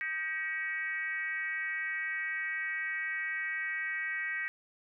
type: tone with frequency modulation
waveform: sine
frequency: 1910 Hz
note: A#6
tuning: 42 cents sharp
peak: -32 dBFS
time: 0.01-4.48 s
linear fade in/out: 0 ms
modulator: 334 Hz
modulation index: 1
effects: none